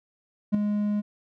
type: tone with ADSR envelope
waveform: triangle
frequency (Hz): 207.7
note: G#3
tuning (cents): 0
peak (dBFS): -13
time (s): 0.52-1.02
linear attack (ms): 26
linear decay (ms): 4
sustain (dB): -8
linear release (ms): 28
effects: none